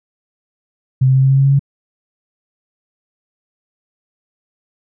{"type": "tone with pitch steps", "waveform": "sine", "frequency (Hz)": [130.4, 131.61, 132.83, 134.07, 135.31, 136.57, 137.84, 139.11], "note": ["C3", "C3", "C3", "C3", "C#3", "C#3", "C#3", "C#3"], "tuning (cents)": [-5, 11, 26, 43, -41, -25, -9, 6], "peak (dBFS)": -8, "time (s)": [1.01, 1.594], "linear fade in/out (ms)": 10, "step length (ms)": 73, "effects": []}